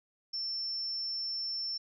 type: tone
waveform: sine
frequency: 5380 Hz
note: E8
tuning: 34 cents sharp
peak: -33 dBFS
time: 0.33-1.78 s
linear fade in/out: 10 ms
effects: none